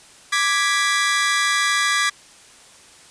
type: chord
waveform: sawtooth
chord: G# diminished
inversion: second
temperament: equal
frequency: 1174.7 / 1661.2 / 1975.5 Hz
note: D6 / G#6 / B6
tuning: 0 / 0 / 0 cents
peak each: -18 dBFS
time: 0.32-2.1 s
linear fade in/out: 10 ms
effects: white hiss -47 dBFS RMS until 3.1 s + resampled to 22050 Hz